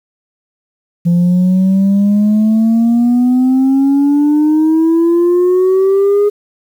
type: exponential sweep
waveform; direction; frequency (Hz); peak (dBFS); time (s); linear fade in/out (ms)
sine; up; 170.9 to 415.3; -5; 1.05-6.3; 20
effects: tanh soft clip ceiling -6 dBFS + 7-bit